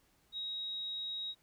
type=tone; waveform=sine; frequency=3798 Hz; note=A#7; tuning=32 cents sharp; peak=-37 dBFS; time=0.32-1.35 s; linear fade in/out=50 ms; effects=pink hiss -71 dBFS RMS until 1.42 s